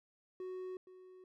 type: tone with echo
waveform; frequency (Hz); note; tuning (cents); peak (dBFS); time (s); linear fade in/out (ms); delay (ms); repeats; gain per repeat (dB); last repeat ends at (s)
triangle; 370; F#4; 0; -39; 0.4-0.77; 2; 470; 1; -13; 1.24
effects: none